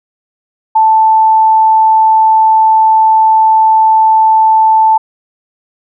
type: tone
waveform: sine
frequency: 880 Hz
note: A5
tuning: in tune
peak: -4 dBFS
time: 0.75-4.98 s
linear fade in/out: 10 ms
effects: none